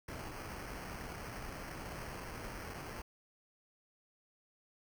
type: noise with sample-and-hold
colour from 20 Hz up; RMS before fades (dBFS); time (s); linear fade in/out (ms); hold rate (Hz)
pink; -45; 0.08-3.02; 5; 3675
effects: none